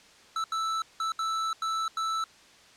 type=tone bursts at uneven times; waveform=square; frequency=1318.5 Hz; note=E6; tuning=in tune; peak=-28 dBFS; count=6; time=0.36-0.44 / 0.52-0.82 / 1-1.12 / 1.19-1.53 / 1.62-1.88 / 1.97-2.24 s; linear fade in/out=2 ms; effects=white hiss -55 dBFS RMS until 2.76 s + low-pass 6000 Hz 12 dB/octave